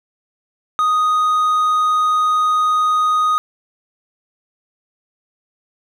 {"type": "tone", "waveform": "triangle", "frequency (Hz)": 1244.5, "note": "D#6", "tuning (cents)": 0, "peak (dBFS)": -11, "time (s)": [0.79, 3.38], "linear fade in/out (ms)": 0, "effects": []}